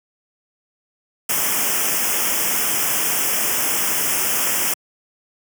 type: band-stop noise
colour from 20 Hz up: white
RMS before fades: -20 dBFS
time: 1.29-4.74 s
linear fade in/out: 5 ms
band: 3300 to 5100 Hz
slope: 96 dB/octave
effects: high-pass 150 Hz 12 dB/octave